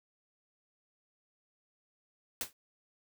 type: noise with exponential decay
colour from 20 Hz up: white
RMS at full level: -31 dBFS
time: 2.41-2.53 s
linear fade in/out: 1 ms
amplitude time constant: 24 ms
effects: none